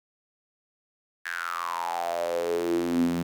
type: tone with high-pass filter sweep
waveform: sawtooth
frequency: 85.8 Hz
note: F2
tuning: 30 cents flat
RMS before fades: -28 dBFS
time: 1.25-3.23 s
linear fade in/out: 10 ms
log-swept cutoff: 1700 to 200 Hz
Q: 8.8
effects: none